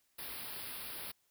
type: band-stop noise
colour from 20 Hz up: white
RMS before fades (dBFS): -44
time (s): 0.18-1.12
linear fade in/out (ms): 10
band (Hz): 5100 to 9400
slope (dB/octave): 96
effects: white hiss -75 dBFS RMS until 1.3 s